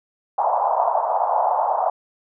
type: band-pass noise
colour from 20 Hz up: white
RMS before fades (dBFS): -20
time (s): 0.38-1.9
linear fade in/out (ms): 5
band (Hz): 630 to 950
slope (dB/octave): 48
effects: none